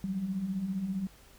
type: beating tone pair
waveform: sine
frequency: 177.8 / 192.8 Hz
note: F3 / G3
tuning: +31 / -28 cents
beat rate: 15 Hz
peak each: -39 / -31 dBFS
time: 0.04-1.07 s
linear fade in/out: 0 ms
effects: added 50 Hz sine -58 dBFS peak until 1.38 s + pink hiss -58 dBFS RMS until 1.38 s